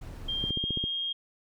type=noise; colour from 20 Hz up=brown; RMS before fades=-40 dBFS; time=0.01-0.51 s; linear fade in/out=10 ms
type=tone with pitch glide; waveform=sine; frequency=3193 to 3236 Hz; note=G7 to G#7; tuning=+31 to -46 cents; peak=-29 dBFS; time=0.28-1.13 s; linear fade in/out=10 ms; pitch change=+23 cents; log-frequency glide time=0.49-0.67 s
type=click train; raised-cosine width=3 ms; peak=-20 dBFS; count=7; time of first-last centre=0.44-0.84 s; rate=15 Hz
effects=none